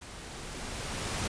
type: noise with level ramp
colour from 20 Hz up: pink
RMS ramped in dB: -46 to -32 dBFS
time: 0.01-1.28 s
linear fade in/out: 10 ms
effects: resampled to 22050 Hz